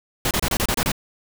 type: noise bursts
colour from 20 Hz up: pink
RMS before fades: -21 dBFS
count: 8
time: 0.25-0.918 s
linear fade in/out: 2 ms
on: 59 ms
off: 28 ms
effects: none